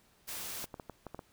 white noise, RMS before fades -41 dBFS, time 0.27-0.66 s, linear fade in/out 20 ms
clicks, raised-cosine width 1 ms, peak -28 dBFS, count 7, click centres 0.642 / 0.742 / 0.798 / 0.897 / 1.067 / 1.146 / 1.192 s
effects pink hiss -67 dBFS RMS until 1.32 s

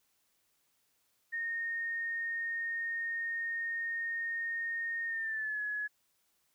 sine tone with pitch glide, 1845 to 1691.9 Hz, A#6 to G#6, -18 to +32 cents, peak -33 dBFS, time 1.32-5.88 s, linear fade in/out 20 ms, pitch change -150 cents, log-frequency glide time 5.07-5.61 s, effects white hiss -75 dBFS RMS until 6.54 s

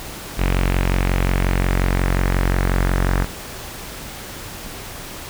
sawtooth tone with low-pass filter sweep, 45.59 Hz, F#1, 25 cents flat, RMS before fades -18 dBFS, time 0.36-3.27 s, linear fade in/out 50 ms, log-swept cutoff 2600 to 1700 Hz, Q 2.3, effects pink hiss -33 dBFS RMS until 5.29 s

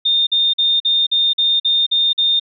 sine tone bursts, 3639 Hz, A#7, 42 cents flat, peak -12 dBFS, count 9, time 0.05-2.398 s, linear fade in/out 10 ms, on 220 ms, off 46 ms, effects none

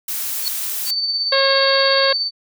blue noise, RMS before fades -24 dBFS, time 0.08-0.91 s, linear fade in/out 5 ms
sine tone with exponential growth, 4402 Hz, C#8, 13 cents flat, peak -14 dBFS, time 0.4-0.48 s, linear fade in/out 0 ms, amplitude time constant 17 ms
sine tone with tremolo, 4549 Hz, C#8, 44 cents sharp, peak -16 dBFS, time 0.85-2.31 s, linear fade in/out 50 ms, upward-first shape triangle, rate 17 Hz, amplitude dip 45%
harmonic tone, 543 Hz, C#5, 36 cents flat, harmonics 1 / 2 / 3 / 4 / 5 / 6 / 7 / 8, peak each -17 / -22 / -21 / -27 / -29 / -27 / -24 / -25 dBFS, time 1.32-2.13 s, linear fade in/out 5 ms
effects none

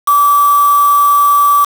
sine tone with quantisation, 1155 Hz, D6, 29 cents flat, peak -6 dBFS, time 0.07-1.65 s, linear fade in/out 10 ms, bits 3, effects none

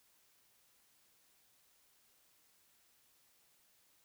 silence, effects white hiss -71 dBFS RMS until 4.04 s

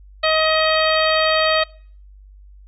harmonic tone, 631 Hz, D#5, 24 cents sharp, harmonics 1 / 2 / 3 / 4 / 5 / 6 / 7, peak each -18 / -21 / -23 / -24 / -25 / -26 / -26 dBFS, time 0.23-1.64 s, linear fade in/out 10 ms, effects noise-tail reverb RT60 0.5 s tail -23 dB re dry + added 49 Hz sine -41 dBFS peak until 2.67 s

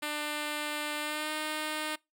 5% pulse tone with pitch glide, 298.6 to 307.3 Hz, D4 to D#4, +29 to -21 cents, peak -21 dBFS, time 0.02-1.96 s, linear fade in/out 10 ms, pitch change +50 cents, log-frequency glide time 1-1.31 s, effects noise-tail reverb RT60 0.2 s tail -23 dB re dry

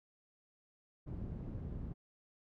white low-pass noise, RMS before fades -43 dBFS, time 1.06-1.94 s, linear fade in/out 20 ms, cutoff 150 Hz, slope 12 dB/octave, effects none

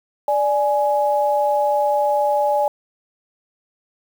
sine tone pair together, 587.3 / 835.9 Hz, D5 / G#5, 0 / +11 cents, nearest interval tritone, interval 611 cents, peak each -18 dBFS, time 0.28-2.68 s, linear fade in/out 2 ms, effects 7-bit

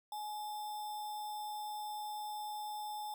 sine tone with sample-and-hold, 842 Hz, G#5, 24 cents sharp, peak -39 dBFS, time 0.12-3.14 s, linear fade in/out 2 ms, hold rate 4410 Hz, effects none

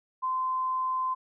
sine tone, 1033 Hz, C6, 22 cents flat, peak -26 dBFS, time 0.22-1.15 s, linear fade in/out 20 ms, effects none

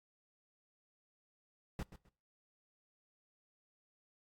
brown noise with echo, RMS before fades -40 dBFS, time 1.79-1.83 s, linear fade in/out 2 ms, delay 130 ms, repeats 2, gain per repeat -13 dB, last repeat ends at 2.09 s, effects noise-tail reverb RT60 0.6 s tail -25 dB re dry + AAC 64 kbps

